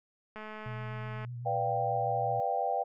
click train, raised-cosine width 0.5 ms, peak -29 dBFS, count 192, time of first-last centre 0.36-1.248 s, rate 215 Hz
sine tone with vibrato, 121.1 Hz, B2, 34 cents flat, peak -37 dBFS, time 0.66-2.4 s, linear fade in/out 0 ms, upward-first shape sine, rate 8 Hz, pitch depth 32 cents each way
sine chord, G dominant seventh, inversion first, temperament equal, 493.9 / 587.3 / 698.5 / 784 Hz, B4 / D5 / F5 / G5, 0 / 0 / 0 / 0 cents, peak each -36 / -36 / -33 / -31 dBFS, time 1.45-2.84 s, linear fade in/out 20 ms
effects none

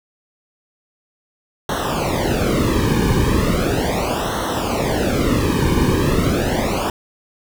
brown noise with flanger, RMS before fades -18 dBFS, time 1.69-6.9 s, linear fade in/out 2 ms, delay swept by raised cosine 0.41 to 1.51 ms, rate 0.37 Hz, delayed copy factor -1, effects none

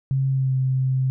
sine tone with pitch glide, 134.4 to 131.03 Hz, C3 to C3, +47 to +3 cents, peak -18 dBFS, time 0.11-1.1 s, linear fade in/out 0 ms, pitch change -44 cents, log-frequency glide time 0.29-0.55 s, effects none

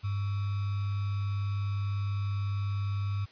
sine tone with sample-and-hold, 100.1 Hz, G2, 37 cents sharp, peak -28 dBFS, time 0.03-3.26 s, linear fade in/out 20 ms, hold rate 1225 Hz, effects white hiss -56 dBFS RMS until 3.31 s + resampled to 11025 Hz

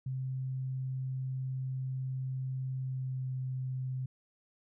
sine tone with pitch glide, 130.81 to 129.61 Hz, C3 to C3, 0 to -16 cents, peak -33 dBFS, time 0.06-4.06 s, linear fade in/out 5 ms, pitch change -16 cents, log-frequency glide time 2.78-3.31 s, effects none

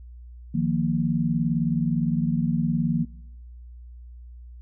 sine chord, Eb suspended second, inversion none, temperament just, 155.56 / 175.01 / 233.3 Hz, Eb3 / F3 / Bb3, 0 / +4 / +2 cents, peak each -25 dBFS, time 0.54-3.05 s, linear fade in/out 10 ms, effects noise-tail reverb RT60 0.9 s tail -23 dB re dry + added 60 Hz sine -40 dBFS peak until 4.61 s

